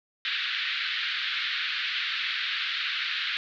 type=band-pass noise; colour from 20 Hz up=white; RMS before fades=-30 dBFS; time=0.25-3.37 s; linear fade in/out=0 ms; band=1400 to 4000 Hz; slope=48 dB/octave; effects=none